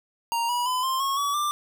square tone with pitch steps, 932.3 / 970.2 / 1009.7 / 1050.7 / 1093.4 / 1137.9 / 1184.2 Hz, A#5 / B5 / B5 / C6 / C#6 / C#6 / D6, 0 / -31 / +38 / +7 / -24 / +45 / +14 cents, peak -24 dBFS, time 0.32-1.51 s, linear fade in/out 0 ms, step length 170 ms, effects none

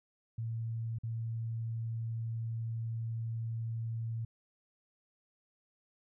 sine tone with dropouts, 114 Hz, A#2, 38 cents flat, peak -34 dBFS, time 0.38-4.25 s, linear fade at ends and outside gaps 5 ms, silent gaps 0.986-1.034 s, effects none

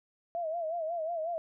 sine tone with vibrato, 660 Hz, E5, 2 cents sharp, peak -31 dBFS, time 0.35-1.38 s, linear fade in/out 0 ms, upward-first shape sine, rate 5.5 Hz, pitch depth 100 cents each way, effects none

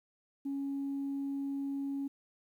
sine tone, 277.2 Hz, C#4, in tune, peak -32 dBFS, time 0.45-2.08 s, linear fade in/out 10 ms, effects tanh soft clip ceiling -30 dBFS + 11-bit

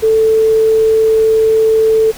sine tone, 441.8 Hz, A4, 7 cents sharp, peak -7 dBFS, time 0.02-2.12 s, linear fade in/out 20 ms, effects pink hiss -32 dBFS RMS until 2.17 s

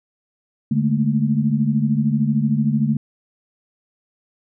sine tone cluster, 144.9 / 213.2 / 226.4 Hz, D3 / G#3 / A3, -23 / +46 / +50 cents, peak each -20 dBFS, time 0.71-2.97 s, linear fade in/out 5 ms, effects none

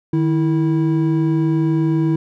triangle tone pair together, 153.9 / 325.8 Hz, D#3 / E4, -19 / -20 cents, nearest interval octave + minor second, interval 1299 cents, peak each -15 dBFS, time 0.13-2.16 s, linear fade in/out 5 ms, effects none

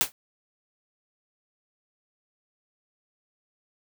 white noise with exponential decay, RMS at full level -18 dBFS, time 0.01-0.12 s, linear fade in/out 0 ms, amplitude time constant 22 ms, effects none

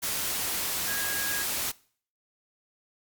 sine tone in noise, 1644 Hz, G#6, 18 cents flat, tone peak -33 dBFS, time 0.87-1.44 s, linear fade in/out 20 ms, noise white, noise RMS -30 dBFS, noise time 0.02-1.72 s, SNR -6 dB, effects noise-tail reverb RT60 0.5 s tail -22 dB re dry + Opus 48 kbps

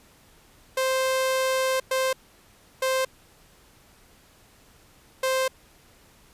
sawtooth tone bursts at uneven times, 523.3 Hz, C5, in tune, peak -18 dBFS, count 4, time 0.77-1.8 / 1.91-2.13 / 2.82-3.05 / 5.23-5.48 s, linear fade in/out 5 ms, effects pink hiss -56 dBFS RMS until 6.33 s + resampled to 32000 Hz

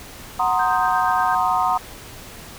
sine chord, C half-diminished seventh, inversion second, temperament equal, 740 / 932.3 / 1046.5 / 1244.5 Hz, Gb5 / Bb5 / C6 / Eb6, 0 / 0 / 0 / 0 cents, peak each -21 / -22 / -23 / -23 dBFS, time 0.39-1.78 s, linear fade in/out 10 ms
sine tone with tremolo, 1568 Hz, G6, in tune, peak -24 dBFS, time 0.59-1.35 s, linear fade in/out 5 ms, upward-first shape sine, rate 8.5 Hz, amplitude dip 55%
effects pink hiss -39 dBFS RMS until 2.58 s

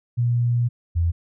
sine tone pair in turn, 120 / 84.44 Hz, B2 / E2, -49 / +42 cents, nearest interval tritone, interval 609 cents, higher first, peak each -17 dBFS, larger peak neither, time 0.17-0.69 / 0.95-1.12 s, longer first, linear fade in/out 20 ms, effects none

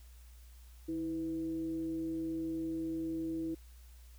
sine tone with frequency modulation, 324.1 Hz, E4, 29 cents flat, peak -34 dBFS, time 0.88-3.55 s, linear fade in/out 10 ms, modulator 175 Hz, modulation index 0.29, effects added 60 Hz sine -52 dBFS peak until 4.18 s + white hiss -65 dBFS RMS until 4.18 s

